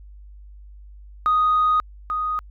sine tone pair in turn, 1244.5 / 1244.5 Hz, D#6 / D#6, 0 / 0 cents, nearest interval unison, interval 0 cents, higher neither, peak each -14 / -21 dBFS, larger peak first, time 1.26-1.8 / 2.1-2.39 s, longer first, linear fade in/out 0 ms, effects tanh soft clip ceiling -12 dBFS + added 50 Hz sine -40 dBFS peak until 2.5 s

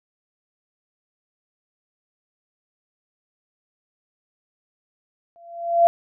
sine tone with exponential growth, 683 Hz, F5, 39 cents flat, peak -8 dBFS, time 5.36-5.87 s, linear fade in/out 0 ms, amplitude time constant 110 ms, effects none

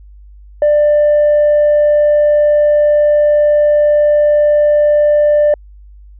sine tone, 593 Hz, D5, 17 cents sharp, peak -5 dBFS, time 0.62-5.54 s, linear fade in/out 2 ms, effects tanh soft clip ceiling -5 dBFS + added 50 Hz sine -35 dBFS peak until 6.19 s

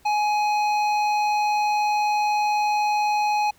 sine tone with hard clipping, 838 Hz, G#5, 15 cents sharp, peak -21 dBFS, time 0.05-3.51 s, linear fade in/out 10 ms, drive 11 dB, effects pink hiss -57 dBFS RMS until 3.58 s

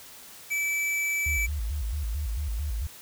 square tone, 2309 Hz, D7, 30 cents flat, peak -26 dBFS, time 0.5-1.47 s, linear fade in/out 20 ms
sine tone with vibrato, 63.3 Hz, B1, 43 cents sharp, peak -27 dBFS, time 1.26-2.87 s, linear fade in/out 5 ms, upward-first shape square, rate 4.5 Hz, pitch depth 270 cents each way
effects white hiss -47 dBFS RMS until 3.01 s

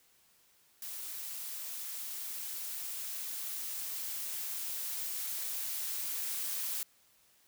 blue noise with level ramp, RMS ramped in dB -42 to -36 dBFS, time 0.82-6.83 s, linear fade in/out 2 ms, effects white hiss -67 dBFS RMS until 7.47 s

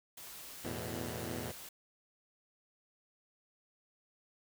white noise, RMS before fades -49 dBFS, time 0.17-1.69 s, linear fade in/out 5 ms
10% pulse chord, E suspended fourth, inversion none, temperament equal with one note detuned, 83.27 / 110 / 123.47 Hz, E2 / A2 / B2, +18 / 0 / 0 cents, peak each -35 dBFS, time 0.64-1.52 s, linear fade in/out 10 ms
effects none

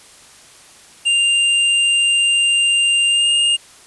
square tone with pitch glide, 2794 to 2826 Hz, F7 to F7, 0 to +20 cents, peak -13 dBFS, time 1.05-3.57 s, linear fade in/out 20 ms, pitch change +20 cents, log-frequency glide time 3.08-3.29 s, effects white hiss -44 dBFS RMS until 3.86 s + resampled to 24000 Hz

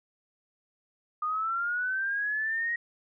sine linear sweep, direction up, 1217 to 1894 Hz, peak -27 dBFS, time 1.22-2.76 s, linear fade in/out 5 ms, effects none

